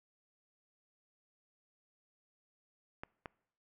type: clicks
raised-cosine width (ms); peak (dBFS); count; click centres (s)
0.5; -27; 2; 3.035 / 3.258
effects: noise-tail reverb RT60 0.7 s tail -24 dB re dry